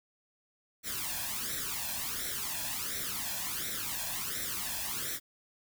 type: noise with flanger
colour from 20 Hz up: white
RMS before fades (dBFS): -36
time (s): 0.83-5.2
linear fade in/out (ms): 50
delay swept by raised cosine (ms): 0.52 to 1.21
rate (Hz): 1.4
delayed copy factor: +0.75
effects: none